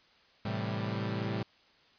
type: chord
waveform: sawtooth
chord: A minor seventh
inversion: none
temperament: equal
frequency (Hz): 110 / 130.81 / 164.81 / 196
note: A2 / C3 / E3 / G3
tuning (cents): 0 / 0 / 0 / 0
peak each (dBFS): -31 / -36 / -37 / -33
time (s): 0.45-1.43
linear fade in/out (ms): 5
effects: white hiss -63 dBFS RMS until 1.98 s + resampled to 11025 Hz